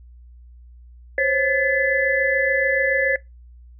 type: tone cluster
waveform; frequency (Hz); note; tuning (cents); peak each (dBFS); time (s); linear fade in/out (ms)
sine; 517 / 544 / 1732 / 2015; C5 / C#5 / A6 / B6; -21 / -33 / -28 / +34; -27 / -21 / -20 / -23; 1.18-3.16; 2
effects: noise-tail reverb RT60 0.2 s tail -21 dB re dry + added 60 Hz sine -42 dBFS peak until 3.79 s